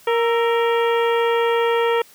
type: harmonic tone with a mistuned harmonic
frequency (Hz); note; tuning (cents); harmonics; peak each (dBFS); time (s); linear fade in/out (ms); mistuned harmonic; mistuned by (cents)
466.2; A#4; 0; 1 / 2 / 3 / 4 / 5 / 6 / 7; -17 / -23 / -27 / -29 / -31 / -33 / -34; 0.07-2.02; 5; 3; -82
effects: white hiss -49 dBFS RMS until 2.14 s + high-pass 80 Hz 12 dB/octave